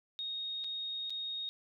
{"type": "tone with dropouts", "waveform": "sine", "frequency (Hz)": 3729, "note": "A#7", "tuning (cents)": 0, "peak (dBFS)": -36, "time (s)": [0.19, 1.49], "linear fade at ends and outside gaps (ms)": 0, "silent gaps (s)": [[0.64, 0.644], [1.097, 1.104]], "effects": []}